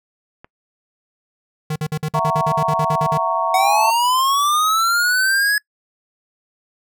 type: clicks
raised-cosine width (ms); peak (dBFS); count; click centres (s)
0.5; -24; 3; 0.445 / 1.717 / 2.521
type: tone bursts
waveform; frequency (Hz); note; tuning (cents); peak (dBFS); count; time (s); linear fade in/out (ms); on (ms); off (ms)
square; 154; D#3; -17; -20; 14; 1.7-3.176; 5; 59; 50
type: chord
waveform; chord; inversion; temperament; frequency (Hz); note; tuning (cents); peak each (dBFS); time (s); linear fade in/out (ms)
sine; F# dominant seventh; third; just; 666 / 740 / 925 / 1110; E5 / F#5 / A#5 / C#6; +18 / 0 / -14 / +2; -22 / -26 / -21 / -21; 2.14-3.91; 10
type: linear sweep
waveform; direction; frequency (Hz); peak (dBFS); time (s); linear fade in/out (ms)
square; up; 740 to 1693; -15; 3.54-5.58; 2
effects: noise-tail reverb RT60 0.1 s tail -26 dB re dry